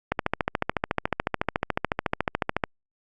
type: click train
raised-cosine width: 0.5 ms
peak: -7 dBFS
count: 36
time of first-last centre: 0.12-2.638 s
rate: 13.9 Hz
effects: Opus 48 kbps